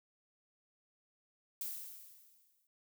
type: noise with exponential decay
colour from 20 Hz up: violet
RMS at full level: -39 dBFS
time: 1.61-2.67 s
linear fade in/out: 1 ms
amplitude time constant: 230 ms
effects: none